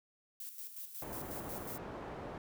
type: noise with tremolo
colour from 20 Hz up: violet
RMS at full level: -45 dBFS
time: 0.4-1.78 s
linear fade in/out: 2 ms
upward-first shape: square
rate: 5.5 Hz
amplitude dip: 55%
type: low-pass noise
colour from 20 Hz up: white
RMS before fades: -45 dBFS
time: 1.02-2.38 s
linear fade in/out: 2 ms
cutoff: 740 Hz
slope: 12 dB/octave
effects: none